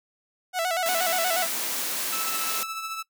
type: tone with vibrato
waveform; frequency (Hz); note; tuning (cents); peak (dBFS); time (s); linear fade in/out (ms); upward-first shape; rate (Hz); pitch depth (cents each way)
sawtooth; 698.5; F5; 0; -20; 0.53-1.48; 50; square; 8.4; 89
type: high-pass noise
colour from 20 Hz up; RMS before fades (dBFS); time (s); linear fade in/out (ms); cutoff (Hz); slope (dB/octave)
white; -29; 0.86-2.63; 0; 200; 24
type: tone with tremolo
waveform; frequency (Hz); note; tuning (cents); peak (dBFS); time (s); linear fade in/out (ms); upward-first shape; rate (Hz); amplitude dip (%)
sawtooth; 1314; E6; -6; -25; 2.12-3.03; 10; triangle; 14; 50
effects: noise-tail reverb RT60 0.1 s tail -20 dB re dry